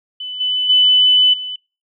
sine tone with level steps, 3002 Hz, F#7, 24 cents sharp, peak -24 / -15 / -8 / -23 dBFS, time 0.2-1.56 s, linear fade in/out 5 ms, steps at 0.4 / 0.69 / 1.33 s, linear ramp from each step 10 ms, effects noise-tail reverb RT60 0.3 s tail -24 dB re dry

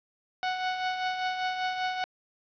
sawtooth tone with tremolo, 740 Hz, F#5, in tune, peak -22 dBFS, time 0.43-2.04 s, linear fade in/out 0 ms, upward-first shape triangle, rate 5.1 Hz, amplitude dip 55%, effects resampled to 11025 Hz + 8-bit

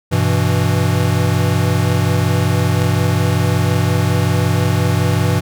square chord, E minor, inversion first, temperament equal, 98 / 123.47 / 164.81 Hz, G2 / B2 / E3, 0 / 0 / 0 cents, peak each -17 / -18 / -19 dBFS, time 0.11-5.41 s, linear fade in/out 20 ms, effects none

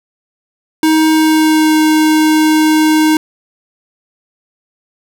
square tone with pitch glide, 315.2 to 311.2 Hz, D#4 to D#4, +23 to 0 cents, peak -8 dBFS, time 0.83-3.17 s, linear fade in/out 2 ms, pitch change -23 cents, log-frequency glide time 1.08-1.79 s, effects none

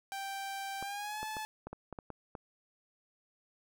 sawtooth tone with pitch glide, 784 to 864.9 Hz, G5 to A5, 0 to -30 cents, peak -34 dBFS, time 0.12-1.45 s, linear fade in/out 0 ms, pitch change +170 cents, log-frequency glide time 0.8-1.23 s
clicks, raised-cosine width 1 ms, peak -28 dBFS, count 9, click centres 0.826 / 1.23 / 1.368 / 1.67 / 1.73 / 1.927 / 1.988 / 2.103 / 2.352 s
effects none

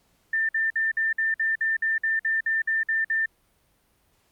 sine tone bursts, 1790 Hz, A6, 29 cents sharp, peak -21 dBFS, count 14, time 0.33-3.259 s, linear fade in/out 5 ms, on 160 ms, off 53 ms, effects pink hiss -66 dBFS RMS until 4.31 s + Opus 48 kbps

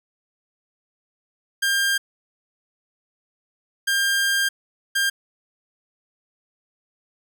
sawtooth tone bursts at uneven times, 1600 Hz, G6, 35 cents sharp, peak -15 dBFS, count 3, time 1.62-1.98 / 3.87-4.49 / 4.95-5.1 s, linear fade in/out 10 ms, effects none

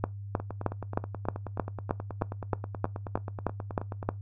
two click trains, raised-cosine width 1 ms, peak -22 / -12 dBFS, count 35 / 14, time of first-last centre 0.4-4.029 / 0.04-4.09 s, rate 9.37 / 3.21 Hz, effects noise-tail reverb RT60 0.2 s tail -21 dB re dry + added 100 Hz sine -37 dBFS peak until 4.21 s

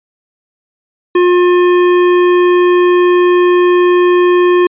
sine tone with tanh clipping, 356.3 Hz, F4, 35 cents sharp, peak -8 dBFS, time 1.15-4.67 s, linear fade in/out 5 ms, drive 18 dB, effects resampled to 8000 Hz

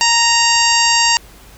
harmonic tone, 930 Hz, A#5, 4 cents flat, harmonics 1 / 2 / 3 / 4 / 5 / 6 / 7 / 8, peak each -16 / -19 / -17 / -28 / -16 / -21 / -23 / -19 dBFS, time 0.01-1.17 s, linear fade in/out 0 ms, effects added 50 Hz sine -43 dBFS peak until 1.57 s + pink hiss -43 dBFS RMS until 1.57 s

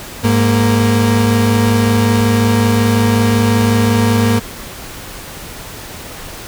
35% pulse tone pair together, 103.83 / 233.1 Hz, G#2 / A#3, 0 / 0 cents, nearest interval octave + major second, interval 1400 cents, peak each -11 dBFS, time 0.23-4.4 s, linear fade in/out 20 ms, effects pink hiss -30 dBFS RMS until 6.47 s

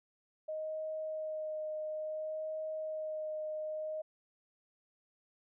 sine tone with vibrato, 622.3 Hz, D#5, in tune, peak -36 dBFS, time 0.48-4.02 s, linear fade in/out 10 ms, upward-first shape sine, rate 0.58 Hz, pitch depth 13 cents each way, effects none

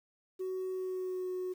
sine tone with pitch glide, 373.7 to 367.1 Hz, F#4 to F#4, +17 to -14 cents, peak -32 dBFS, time 0.39-1.54 s, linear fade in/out 20 ms, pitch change -31 cents, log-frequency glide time 0.71-1.29 s, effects tanh soft clip ceiling -32 dBFS + 10-bit

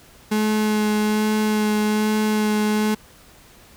35% pulse tone with vibrato, 213.2 Hz, G#3, 46 cents sharp, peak -16 dBFS, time 0.31-2.95 s, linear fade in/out 10 ms, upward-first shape sine, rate 1.2 Hz, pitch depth 12 cents each way, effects pink hiss -49 dBFS RMS until 3.76 s

